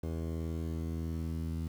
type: tone with low-pass filter sweep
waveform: sawtooth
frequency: 81.5 Hz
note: E2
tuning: 19 cents flat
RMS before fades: -36 dBFS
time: 0.03-1.68 s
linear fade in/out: 5 ms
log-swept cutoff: 470 to 230 Hz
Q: 1.5
effects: 9-bit